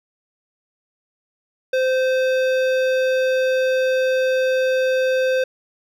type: tone with hard clipping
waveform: triangle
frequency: 518 Hz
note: C5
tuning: 17 cents flat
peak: -18 dBFS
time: 1.73-5.44 s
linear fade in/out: 5 ms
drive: 18 dB
effects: none